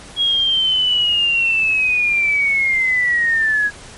sine linear sweep, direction down, 3316 to 1653 Hz, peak -13 dBFS, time 0.16-3.71 s, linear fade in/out 50 ms, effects pink hiss -38 dBFS RMS until 3.97 s + MP3 48 kbps

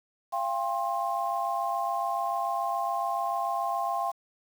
sine tone cluster, 689 / 796 / 1061 Hz, F5 / G5 / C6, -24 / +26 / +24 cents, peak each -31 dBFS, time 0.32-4.12 s, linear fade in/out 20 ms, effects 8-bit

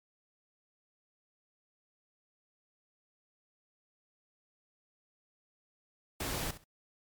pink noise with echo, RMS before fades -36 dBFS, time 6.2-6.51 s, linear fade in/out 5 ms, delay 66 ms, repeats 2, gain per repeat -14 dB, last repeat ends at 6.642 s, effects MP3 96 kbps

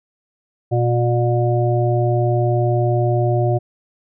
harmonic tone, 120 Hz, B2, 49 cents flat, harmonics 1 / 3 / 5 / 6, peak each -16 / -21 / -23 / -24 dBFS, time 0.71-3.59 s, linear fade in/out 20 ms, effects none

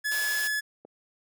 45% pulse tone, 1708 Hz, G#6, 48 cents sharp, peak -26 dBFS, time 0.04-0.61 s, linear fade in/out 20 ms
white noise, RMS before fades -35 dBFS, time 0.11-0.48 s, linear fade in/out 10 ms
click, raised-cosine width 2 ms, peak -28 dBFS, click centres 0.85 s
effects high-pass 400 Hz 12 dB/octave

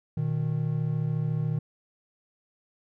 triangle tone pair together, 121.49 / 155.56 Hz, B2 / D#3, -28 / 0 cents, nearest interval major third, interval 428 cents, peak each -27 / -25 dBFS, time 0.17-1.59 s, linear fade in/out 5 ms, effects none

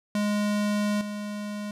square tone with level steps, 207.5 Hz, G#3, 1 cent flat, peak -24 / -32 dBFS, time 0.15-1.71 s, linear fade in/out 2 ms, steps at 1.01 s, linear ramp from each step 2 ms, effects low-pass 11000 Hz 12 dB/octave + 11-bit

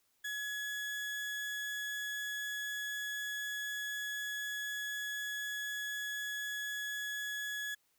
35% pulse tone, 1688 Hz, G#6, 28 cents sharp, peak -35 dBFS, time 0.24-7.75 s, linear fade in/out 10 ms, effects white hiss -75 dBFS RMS until 7.98 s

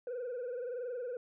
sine tone with frequency modulation, 492.5 Hz, B4, 5 cents flat, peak -34 dBFS, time 0.07-1.17 s, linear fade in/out 2 ms, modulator 21.4 Hz, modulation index 1.1, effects tanh soft clip ceiling -35 dBFS

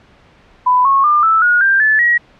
sine tone with pitch steps, 998 / 1094.6 / 1200.6 / 1316.9 / 1444.4 / 1584.2 / 1737.6 / 1905.9 Hz, B5 / C#6 / D6 / E6 / F#6 / G6 / A6 / A#6, +18 / -22 / +38 / -2 / -42 / +18 / -22 / +38 cents, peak -8 dBFS, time 0.66-2.18 s, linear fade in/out 10 ms, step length 190 ms, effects pink hiss -47 dBFS RMS until 2.39 s + low-pass 3000 Hz 12 dB/octave

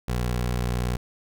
20% pulse tone, 60.8 Hz, B1, 26 cents flat, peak -19 dBFS, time 0.08-0.97 s, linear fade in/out 5 ms, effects none

